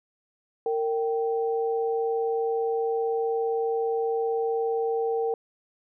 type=tone pair together; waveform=sine; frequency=458.8 / 778 Hz; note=A#4 / G5; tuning=-28 / -13 cents; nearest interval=major sixth; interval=915 cents; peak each=-24 / -31 dBFS; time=0.66-5.34 s; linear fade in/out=2 ms; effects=none

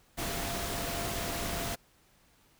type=tone in noise; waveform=sine; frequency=686 Hz; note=F5; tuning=31 cents flat; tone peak=-41 dBFS; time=0.17-1.76 s; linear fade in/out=20 ms; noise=pink; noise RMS=-35 dBFS; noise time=0.17-1.76 s; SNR=-9 dB; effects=pink hiss -65 dBFS RMS until 2.59 s

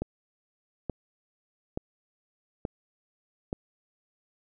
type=click train; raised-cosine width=2 ms; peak=-17 dBFS; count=5; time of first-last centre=0.02-3.529 s; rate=1.14 Hz; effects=none

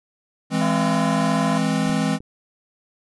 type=chord; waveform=square; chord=E augmented; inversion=none; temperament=equal; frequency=164.81 / 207.7 / 261.6 Hz; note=E3 / G#3 / B#3; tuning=0 / 0 / 0 cents; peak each=-24 dBFS; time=0.5-2.19 s; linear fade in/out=50 ms
type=harmonic tone; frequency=340 Hz; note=F4; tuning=46 cents flat; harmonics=2 / 3 / 4 / 5; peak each=-26 / -27 / -37 / -39 dBFS; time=0.61-1.58 s; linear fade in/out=5 ms
type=clicks; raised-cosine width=3 ms; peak=-34 / -25 / -28 dBFS; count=3; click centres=1.864 / 1.895 / 2.205 s
effects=resampled to 24000 Hz

